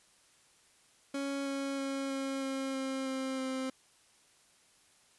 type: tone with pitch steps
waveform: 30% pulse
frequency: 277.4 / 275.2 / 272.9 / 270.8 / 268.6 / 266.4 / 264.3 / 262.1 Hz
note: C#4 / C#4 / C#4 / C#4 / C4 / C4 / C4 / C4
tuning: +1 / -12 / -27 / -40 / +46 / +31 / +18 / +3 cents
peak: -31 dBFS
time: 1.14-3.7 s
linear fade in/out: 5 ms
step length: 320 ms
effects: white hiss -65 dBFS RMS until 5.18 s + resampled to 24000 Hz